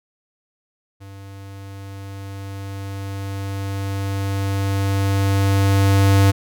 square tone with level ramp, 98.2 Hz, G2, 4 cents sharp, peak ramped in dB -37 to -11 dBFS, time 1-6.32 s, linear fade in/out 20 ms, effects none

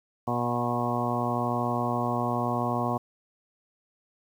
harmonic tone with a mistuned harmonic, 120.8 Hz, B2, 38 cents flat, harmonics 1 / 2 / 3 / 4 / 5 / 6 / 7 / 8 / 9, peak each -32 / -31 / -36 / -37 / -35 / -32 / -36 / -35 / -33 dBFS, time 0.27-2.98 s, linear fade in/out 10 ms, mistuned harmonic 7, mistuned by -15 cents, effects 9-bit

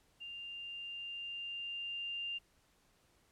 sine tone with level ramp, 2794 Hz, F7, in tune, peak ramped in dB -44 to -37 dBFS, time 0.2-2.39 s, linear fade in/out 20 ms, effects pink hiss -71 dBFS RMS until 3.31 s + low-pass 12000 Hz 12 dB/octave

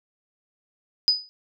sine tone with exponential decay, 4978 Hz, D#8, in tune, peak -12 dBFS, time 1.08-1.29 s, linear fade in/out 0 ms, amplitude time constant 45 ms, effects none

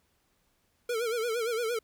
square tone with vibrato, 462.4 Hz, A#4, 14 cents flat, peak -29 dBFS, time 0.89-1.79 s, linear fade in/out 5 ms, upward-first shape sine, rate 8.7 Hz, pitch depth 100 cents each way, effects pink hiss -72 dBFS RMS until 1.83 s

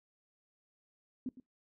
sine tone with echo, 255.3 Hz, C4, 42 cents flat, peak -34 dBFS, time 1.26-1.29 s, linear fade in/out 2 ms, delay 110 ms, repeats 1, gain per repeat -14 dB, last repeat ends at 1.4 s, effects noise-tail reverb RT60 0.2 s tail -22 dB re dry

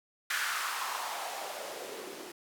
blue noise with band-pass filter sweep, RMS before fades -37 dBFS, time 0.3-2.32 s, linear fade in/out 5 ms, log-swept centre 1600 to 320 Hz, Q 3.1, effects none

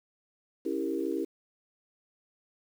sine chord, C# diminished seventh, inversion none, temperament equal with one note detuned, 277.2 / 329.6 / 396.8 / 466.2 Hz, C#4 / E4 / G4 / Bb4, 0 / 0 / +21 / 0 cents, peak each -35 / -32 / -34 / -37 dBFS, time 0.65-1.25 s, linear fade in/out 10 ms, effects 9-bit

